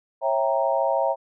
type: chord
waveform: sine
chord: C# diminished seventh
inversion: none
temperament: equal with one note detuned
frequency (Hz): 546.1 / 659.3 / 784 / 932.3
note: C#5 / E5 / G5 / Bb5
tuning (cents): -26 / 0 / 0 / 0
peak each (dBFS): -24 / -24 / -27 / -26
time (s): 0.21-1.16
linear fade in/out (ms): 50
effects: none